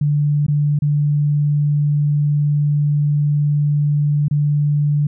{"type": "tone with dropouts", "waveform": "sine", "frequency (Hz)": 146.83, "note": "D3", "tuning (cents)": 0, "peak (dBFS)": -13, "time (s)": [0.01, 5.07], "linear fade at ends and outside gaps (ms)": 5, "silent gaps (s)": [[0.466, 0.482], [0.79, 0.82], [4.283, 4.31]], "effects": []}